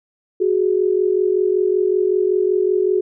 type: tone pair together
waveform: sine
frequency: 370 / 415.3 Hz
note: F#4 / G#4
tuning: 0 / 0 cents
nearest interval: major second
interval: 200 cents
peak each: -16 / -18 dBFS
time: 0.4-3.01 s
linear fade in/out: 10 ms
effects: none